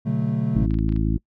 triangle chord, B minor seventh, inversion none, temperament equal with one note detuned, 123.47 / 144.23 / 185 / 220 Hz, B2 / D3 / F#3 / A3, 0 / -31 / 0 / 0 cents, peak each -24 / -23 / -26 / -23 dBFS, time 0.05-0.67 s, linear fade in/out 20 ms
harmonic tone, 54 Hz, A1, 32 cents flat, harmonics 1 / 2 / 3 / 4 / 5 / 6, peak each -22 / -25 / -27 / -28 / -29 / -30 dBFS, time 0.55-1.18 s, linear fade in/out 10 ms
clicks, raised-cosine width 0.3 ms, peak -28 dBFS, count 6, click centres 0.708 / 0.742 / 0.788 / 0.891 / 0.924 / 0.963 s
effects noise-tail reverb RT60 0.1 s tail -24 dB re dry

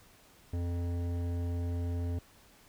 sine tone with hard clipping, 86.7 Hz, F2, 12 cents flat, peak -33 dBFS, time 0.53-2.19 s, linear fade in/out 5 ms, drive 13 dB, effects pink hiss -60 dBFS RMS until 2.68 s

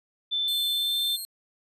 sine tone with pitch glide, 3534 to 3563 Hz, A7 to A7, +7 to +21 cents, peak -24 dBFS, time 0.31-1.17 s, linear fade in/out 20 ms, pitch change +14 cents, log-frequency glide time 0.73-0.95 s
10% pulse tone with tremolo, 4227 Hz, C8, 17 cents sharp, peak -25 dBFS, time 0.48-1.25 s, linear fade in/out 0 ms, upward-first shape sine, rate 2 Hz, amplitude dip 25%
effects resampled to 32000 Hz

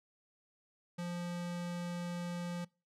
square tone, 174.61 Hz, F3, in tune, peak -38 dBFS, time 0.98-2.65 s, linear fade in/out 10 ms, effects noise-tail reverb RT60 0.3 s tail -24 dB re dry + low-pass 10000 Hz 12 dB/octave

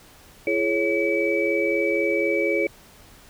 sine tone cluster, 338.5 / 422.5 / 552 / 2291 Hz, E4 / G#4 / C#5 / D7, +46 / +30 / -7 / -44 cents, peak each -25 dBFS, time 0.47-2.67 s, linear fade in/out 2 ms, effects pink hiss -50 dBFS RMS until 3.29 s

